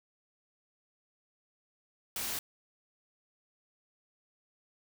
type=noise; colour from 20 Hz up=white; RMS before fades=-36 dBFS; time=2.16-2.39 s; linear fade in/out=2 ms; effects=none